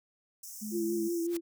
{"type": "high-pass noise", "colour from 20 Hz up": "pink", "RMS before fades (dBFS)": -45, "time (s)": [0.43, 1.27], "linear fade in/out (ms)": 5, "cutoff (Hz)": 5400, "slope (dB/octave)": 96}
{"type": "tone", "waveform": "sine", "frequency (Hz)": 213, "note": "G#3", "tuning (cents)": 44, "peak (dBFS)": -36, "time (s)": [0.61, 1.09], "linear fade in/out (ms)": 20}
{"type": "tone with vibrato", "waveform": "sine", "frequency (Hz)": 339.6, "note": "F4", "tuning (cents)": -48, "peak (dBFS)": -29, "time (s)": [0.71, 1.41], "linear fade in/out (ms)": 50, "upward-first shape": "triangle", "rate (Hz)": 5.4, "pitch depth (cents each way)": 42}
{"type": "noise with exponential growth", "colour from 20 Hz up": "white", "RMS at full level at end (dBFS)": -38, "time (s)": [1.22, 1.37], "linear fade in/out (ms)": 5, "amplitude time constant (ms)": 31}
{"effects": []}